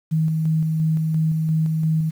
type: tone with tremolo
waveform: sine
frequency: 158.7 Hz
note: D#3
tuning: 35 cents sharp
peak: -16 dBFS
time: 0.11-2.11 s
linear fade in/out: 20 ms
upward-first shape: square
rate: 2.9 Hz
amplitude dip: 25%
effects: 8-bit